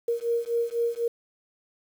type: beating tone pair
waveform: sine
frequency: 466.7 / 470.7 Hz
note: A#4 / A#4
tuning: +2 / +17 cents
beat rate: 4 Hz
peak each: -27 dBFS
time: 0.08-1.08 s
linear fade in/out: 5 ms
effects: 8-bit